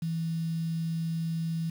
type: tone with quantisation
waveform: sine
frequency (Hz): 164.2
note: E3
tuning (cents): -6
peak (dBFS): -28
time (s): 0.02-1.7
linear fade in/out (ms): 5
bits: 8
effects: none